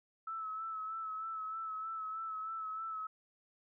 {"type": "tone with vibrato", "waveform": "sine", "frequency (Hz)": 1305, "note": "E6", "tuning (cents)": -18, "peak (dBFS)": -38, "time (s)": [0.27, 3.07], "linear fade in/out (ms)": 5, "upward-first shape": "sine", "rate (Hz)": 3.2, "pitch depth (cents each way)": 31, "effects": []}